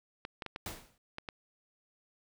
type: clicks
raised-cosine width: 0.3 ms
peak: -23 dBFS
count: 6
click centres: 0.251 / 0.422 / 0.463 / 0.561 / 1.184 / 1.288 s
type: noise with exponential decay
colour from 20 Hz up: pink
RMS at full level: -37 dBFS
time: 0.66-0.98 s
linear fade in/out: 2 ms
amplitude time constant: 69 ms
effects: none